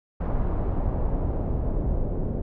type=noise with low-pass filter sweep; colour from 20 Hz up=brown; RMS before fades=-25 dBFS; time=0.2-2.42 s; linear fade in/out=10 ms; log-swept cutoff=1000 to 490 Hz; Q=1.3; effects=none